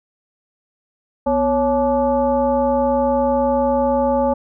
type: tone with frequency modulation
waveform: sine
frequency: 555 Hz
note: C#5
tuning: 2 cents sharp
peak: -14 dBFS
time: 1.26-4.34 s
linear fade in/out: 10 ms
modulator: 308 Hz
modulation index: 1.1
effects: none